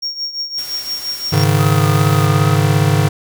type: tone with tremolo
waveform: triangle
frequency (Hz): 5550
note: F8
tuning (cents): -12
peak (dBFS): -16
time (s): 0.02-1.44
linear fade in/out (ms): 10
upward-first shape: triangle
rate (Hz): 5.8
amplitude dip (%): 80
type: noise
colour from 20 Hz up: white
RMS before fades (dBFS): -32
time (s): 0.58-2.26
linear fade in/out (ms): 0
type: chord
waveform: square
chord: Ab suspended fourth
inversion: none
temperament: just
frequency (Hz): 103.83 / 138.43 / 155.74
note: Ab2 / Db3 / Eb3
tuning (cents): 0 / -2 / +2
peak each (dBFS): -16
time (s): 1.32-3.09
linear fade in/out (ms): 10
type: tone with vibrato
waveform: triangle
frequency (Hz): 1244.5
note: D#6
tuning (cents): 0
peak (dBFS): -21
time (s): 1.59-2.56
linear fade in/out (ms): 2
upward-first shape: sine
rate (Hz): 2.5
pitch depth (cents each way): 37
effects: none